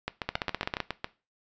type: two click trains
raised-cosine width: 0.3 ms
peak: -14 / -12 dBFS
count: 8 / 9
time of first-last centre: 0.08-1.044 / 0.29-0.803 s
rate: 7.26 / 15.6 Hz
effects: noise-tail reverb RT60 0.3 s tail -18 dB re dry + resampled to 16000 Hz